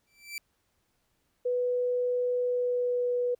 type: tone with exponential growth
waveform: sawtooth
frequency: 2334 Hz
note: D7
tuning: 11 cents flat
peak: -29 dBFS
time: 0.07-0.38 s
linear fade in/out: 1 ms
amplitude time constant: 66 ms
type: tone with pitch glide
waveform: sine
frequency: 493.9 to 490.2 Hz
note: B4 to B4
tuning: 0 to -13 cents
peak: -25 dBFS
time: 1.45-3.35 s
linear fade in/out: 10 ms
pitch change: -13 cents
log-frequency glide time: 2.4-3.13 s
effects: pink hiss -74 dBFS RMS until 3.39 s